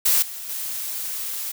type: noise with level steps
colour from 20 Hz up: blue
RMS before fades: -18 / -34 / -29 dBFS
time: 0.05-1.52 s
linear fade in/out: 10 ms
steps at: 0.22 / 0.49 s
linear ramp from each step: 5 ms
effects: none